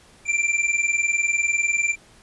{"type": "tone pair together", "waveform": "square", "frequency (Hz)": [2349, 2369], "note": ["D7", "D7"], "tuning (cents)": [0, 14], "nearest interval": "unison", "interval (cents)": 14, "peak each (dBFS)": -23, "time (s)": [0.25, 1.96], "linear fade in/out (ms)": 50, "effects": ["pink hiss -52 dBFS RMS until 2.22 s", "resampled to 24000 Hz"]}